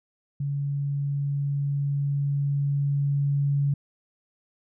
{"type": "tone with level ramp", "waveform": "sine", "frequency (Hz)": 141.5, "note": "C#3", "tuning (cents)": 36, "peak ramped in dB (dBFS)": [-25, -20], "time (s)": [0.4, 3.74], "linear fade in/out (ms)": 5, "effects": []}